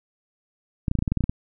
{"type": "clicks", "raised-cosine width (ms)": 5, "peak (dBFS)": -10, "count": 11, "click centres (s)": [0.882, 0.914, 0.953, 0.989, 1.024, 1.078, 1.12, 1.173, 1.207, 1.24, 1.295], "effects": []}